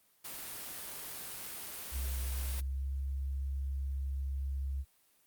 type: noise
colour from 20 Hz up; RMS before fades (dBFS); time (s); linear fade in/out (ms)
white; -43; 0.24-2.61; 10
type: tone with pitch glide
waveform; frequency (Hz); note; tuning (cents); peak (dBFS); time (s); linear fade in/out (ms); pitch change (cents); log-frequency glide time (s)
sine; 65.3 to 67.96; C2 to C#2; -3 to -34; -33; 1.91-4.85; 50; +69; 2.37-2.9
effects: white hiss -69 dBFS RMS until 5.26 s + Opus 32 kbps